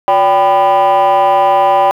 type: tone with frequency modulation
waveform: sine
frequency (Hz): 784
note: G5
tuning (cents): 0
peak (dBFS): -4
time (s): 0.08-1.91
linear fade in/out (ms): 0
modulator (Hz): 211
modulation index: 1.1
effects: tanh soft clip ceiling -6 dBFS + 7-bit